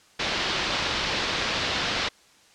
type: low-pass noise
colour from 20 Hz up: white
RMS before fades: -27 dBFS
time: 0.19-2.09 s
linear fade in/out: 10 ms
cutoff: 4600 Hz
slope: 24 dB/octave
effects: white hiss -56 dBFS RMS until 2.54 s + low-pass 7000 Hz 12 dB/octave